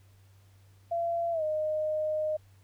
sine tone with pitch glide, 680 to 616.4 Hz, F5 to D#5, -46 to -16 cents, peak -27 dBFS, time 0.91-2.37 s, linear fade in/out 10 ms, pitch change -170 cents, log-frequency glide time 1.32-1.43 s, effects added 97 Hz sine -56 dBFS peak until 2.63 s + pink hiss -67 dBFS RMS until 2.63 s

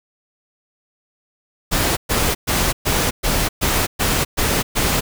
pink noise bursts, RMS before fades -18 dBFS, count 9, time 1.71-5.01 s, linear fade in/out 20 ms, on 260 ms, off 120 ms, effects none

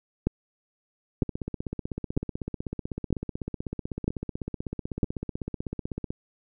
two click trains, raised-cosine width 3 ms, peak -10 / -18 dBFS, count 6 / 79, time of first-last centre 0.27-5.032 / 1.23-6.105 s, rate 1.05 / 16 Hz, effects none

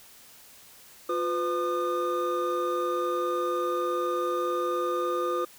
triangle tone cluster, 353.4 / 503 / 1215 Hz, F4 / B4 / D#6, +21 / +32 / -42 cents, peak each -28 dBFS, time 1.09-5.45 s, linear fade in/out 5 ms, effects white hiss -52 dBFS RMS until 5.58 s

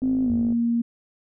sine tone with pitch glide, 260 to 234.3 Hz, C4 to A#3, -11 to +9 cents, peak -19 dBFS, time 0.02-0.82 s, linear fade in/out 10 ms, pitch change -180 cents, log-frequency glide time 0.23-0.32 s
click train, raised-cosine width 2 ms, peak -25 dBFS, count 28, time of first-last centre 0.02-0.524 s, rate 53.6 Hz
sine tone with exponential decay, 89.6 Hz, F2, 45 cents sharp, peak -28 dBFS, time 0.3-0.81 s, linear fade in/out 0 ms, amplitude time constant 110 ms
effects none

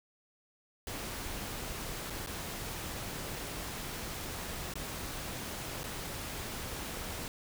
pink noise with dropouts, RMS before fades -40 dBFS, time 0.87-7.28 s, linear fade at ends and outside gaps 1 ms, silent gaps 2.1-2.104 / 2.263-2.271 / 4.738-4.755 / 5.833-5.84 s, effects none

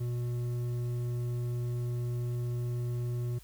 triangle tone with hard clipping, 121.1 Hz, B2, 34 cents flat, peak -32 dBFS, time 0-3.39 s, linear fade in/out 10 ms, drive 10 dB, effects added 50 Hz sine -53 dBFS peak until 3.43 s + white hiss -59 dBFS RMS until 3.43 s

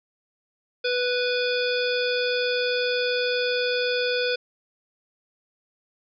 harmonic tone, 493.9 Hz, B4, in tune, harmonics 1 / 3 / 5 / 7 / 9 / 10, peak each -24 / -29 / -31 / -32 / -34 / -34 dBFS, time 0.84-4.36 s, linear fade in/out 10 ms, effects none

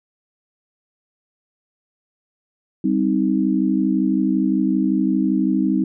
sine chord, C minor, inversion second, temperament just, 196.22 / 261.6 / 314 Hz, G3 / C4 / Eb4, +2 / 0 / +16 cents, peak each -20 dBFS, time 2.84-5.84 s, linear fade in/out 5 ms, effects none

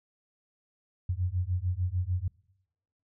sine beating tone pair, 87.31 / 94.01 Hz, F2 / F#2, 0 / +28 cents, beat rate 6.7 Hz, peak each -30 dBFS, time 1.09-2.28 s, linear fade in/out 5 ms, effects noise-tail reverb RT60 0.9 s tail -25 dB re dry

